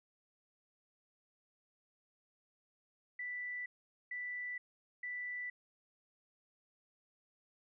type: tone bursts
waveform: sine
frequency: 1975.5 Hz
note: B6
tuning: in tune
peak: -39 dBFS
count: 3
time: 3.19-5.5 s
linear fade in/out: 5 ms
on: 470 ms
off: 450 ms
effects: none